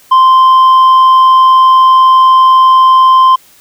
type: tone with tanh clipping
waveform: triangle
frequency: 1042 Hz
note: C6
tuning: 7 cents flat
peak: -3 dBFS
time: 0.11-3.36 s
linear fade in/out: 10 ms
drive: 8 dB
effects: white hiss -43 dBFS RMS until 3.6 s